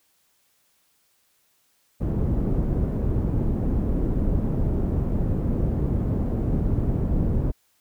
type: low-pass noise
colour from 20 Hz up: pink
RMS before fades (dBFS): -23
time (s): 2-7.52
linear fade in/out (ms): 20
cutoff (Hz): 300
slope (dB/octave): 12
effects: white hiss -66 dBFS RMS until 7.8 s